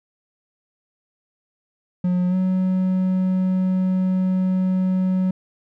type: tone with pitch glide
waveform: triangle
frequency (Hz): 180 to 186.03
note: F#3 to F#3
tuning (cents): -47 to +10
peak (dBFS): -15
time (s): 2.04-5.31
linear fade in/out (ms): 5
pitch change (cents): +57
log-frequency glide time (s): 2.29-2.35
effects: none